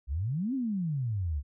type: exponential two-way sweep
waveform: sine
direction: up then down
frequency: 60 to 277.2 to 66.4 Hz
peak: -28 dBFS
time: 0.07-1.43 s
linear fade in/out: 50 ms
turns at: 0.54 s
effects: none